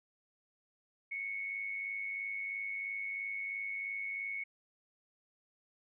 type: tone with amplitude modulation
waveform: sine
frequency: 2207 Hz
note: C#7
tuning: 8 cents flat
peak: -34 dBFS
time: 1.11-4.44 s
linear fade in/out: 10 ms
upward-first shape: sine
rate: 103 Hz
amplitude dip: 50%
effects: none